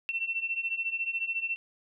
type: beating tone pair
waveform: sine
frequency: 2690 / 2704 Hz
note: E7 / E7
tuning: +34 / +43 cents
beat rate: 14 Hz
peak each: -34 / -31 dBFS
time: 0.09-1.56 s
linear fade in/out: 0 ms
effects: none